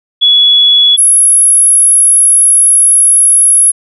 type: tone pair in turn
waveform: sine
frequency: 3388 / 10756 Hz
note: G#7 / E9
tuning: +34 / +34 cents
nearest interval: octave + minor sixth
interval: 2000 cents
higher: second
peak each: -3 dBFS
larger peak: neither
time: 0.21-0.97 / 0.97-3.72 s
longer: second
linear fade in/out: 20 ms
effects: none